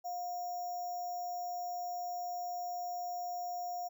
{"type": "tone with sample-and-hold", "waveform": "sine", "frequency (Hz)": 712, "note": "F5", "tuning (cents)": 33, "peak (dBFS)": -36, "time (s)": [0.04, 3.89], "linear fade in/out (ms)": 20, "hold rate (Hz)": 6300, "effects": []}